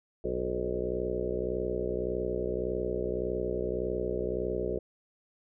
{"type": "harmonic tone with a mistuned harmonic", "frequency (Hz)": 61.74, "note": "B1", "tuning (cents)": 0, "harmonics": [1, 2, 3, 4, 5, 6, 7, 8, 9, 10], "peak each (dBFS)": [-39, -44, -41, -44, -43, -34, -34, -38, -42, -41], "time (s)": [0.24, 4.79], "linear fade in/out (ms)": 5, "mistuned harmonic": 8, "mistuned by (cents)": 36, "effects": []}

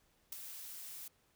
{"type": "noise with ADSR envelope", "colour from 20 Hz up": "blue", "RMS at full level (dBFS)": -39, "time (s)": [0.32, 1.08], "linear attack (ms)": 6, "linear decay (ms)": 7, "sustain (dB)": -9, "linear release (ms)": 4, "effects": ["pink hiss -73 dBFS RMS until 1.35 s"]}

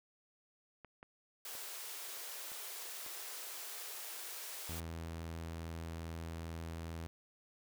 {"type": "clicks", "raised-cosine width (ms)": 0.5, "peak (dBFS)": -37, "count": 5, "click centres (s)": [0.847, 1.029, 1.552, 2.518, 3.064]}
{"type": "high-pass noise", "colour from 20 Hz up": "white", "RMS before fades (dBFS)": -46, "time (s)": [1.45, 4.8], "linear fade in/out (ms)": 2, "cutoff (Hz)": 350, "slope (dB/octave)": 48}
{"type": "tone", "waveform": "sawtooth", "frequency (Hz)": 82.41, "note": "E2", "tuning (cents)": 0, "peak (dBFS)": -38, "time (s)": [4.69, 7.07], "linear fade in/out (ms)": 0}
{"effects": []}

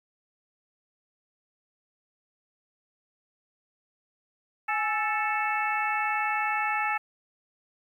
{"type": "harmonic tone with a mistuned harmonic", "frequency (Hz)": 440, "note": "A4", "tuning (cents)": 0, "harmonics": [2, 3, 4, 5, 6], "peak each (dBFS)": [-29, -31, -32, -33, -34], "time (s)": [4.68, 6.98], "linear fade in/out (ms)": 10, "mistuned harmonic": 2, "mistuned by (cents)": -78, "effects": ["10-bit"]}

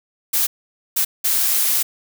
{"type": "noise bursts at uneven times", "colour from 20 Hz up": "blue", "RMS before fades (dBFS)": -18, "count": 3, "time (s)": [[0.33, 0.47], [0.96, 1.05], [1.24, 1.83]], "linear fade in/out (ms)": 10, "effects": []}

